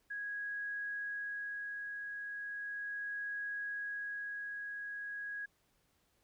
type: tone with tremolo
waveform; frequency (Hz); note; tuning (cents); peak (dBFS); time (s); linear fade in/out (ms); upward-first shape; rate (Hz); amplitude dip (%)
sine; 1656; G#6; -5; -37; 0.1-5.46; 10; sine; 0.37; 30
effects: pink hiss -75 dBFS RMS until 6.23 s